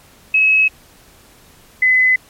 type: tone pair in turn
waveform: sine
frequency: 2570 / 2021 Hz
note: E7 / B6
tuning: -45 / +39 cents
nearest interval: major third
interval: 416 cents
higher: first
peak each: -9 dBFS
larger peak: neither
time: 0.34-0.68 / 1.82-2.16 s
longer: neither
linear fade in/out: 5 ms
effects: pink hiss -47 dBFS RMS until 2.29 s + MP3 64 kbps